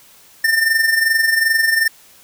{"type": "tone with amplitude modulation", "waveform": "square", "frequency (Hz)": 1800, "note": "A6", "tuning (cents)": 39, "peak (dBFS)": -11, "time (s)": [0.44, 1.88], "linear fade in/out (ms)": 5, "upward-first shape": "sine", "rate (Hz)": 22.6, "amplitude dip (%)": 60, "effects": ["white hiss -47 dBFS RMS until 2.23 s"]}